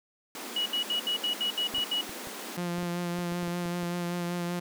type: high-pass noise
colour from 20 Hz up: pink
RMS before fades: -40 dBFS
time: 0.35-2.57 s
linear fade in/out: 2 ms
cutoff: 200 Hz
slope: 96 dB/octave
type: tone bursts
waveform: sine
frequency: 2919 Hz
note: F#7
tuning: 24 cents flat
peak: -26 dBFS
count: 9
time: 0.56-2.012 s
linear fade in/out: 5 ms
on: 100 ms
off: 69 ms
type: clicks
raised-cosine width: 2 ms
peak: -30 dBFS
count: 12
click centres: 1.74 / 1.782 / 2.094 / 2.272 / 2.783 / 2.83 / 3.188 / 3.322 / 3.43 / 3.479 / 3.657 / 3.832 s
type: tone with vibrato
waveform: sawtooth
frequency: 174.61 Hz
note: F3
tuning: in tune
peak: -26 dBFS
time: 2.57-4.6 s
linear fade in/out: 10 ms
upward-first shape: sine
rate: 5.2 Hz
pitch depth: 20 cents each way
effects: none